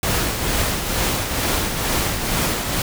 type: noise with tremolo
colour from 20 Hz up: pink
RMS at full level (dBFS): -19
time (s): 0.03-2.82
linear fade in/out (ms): 2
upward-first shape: triangle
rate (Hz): 2.2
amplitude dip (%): 50
effects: none